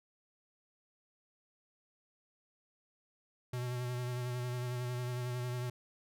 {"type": "tone with vibrato", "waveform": "square", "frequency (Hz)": 123.7, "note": "B2", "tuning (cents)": 3, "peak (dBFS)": -36, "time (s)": [3.53, 5.7], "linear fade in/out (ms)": 5, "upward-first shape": "sine", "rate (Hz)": 11, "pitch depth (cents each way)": 25, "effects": []}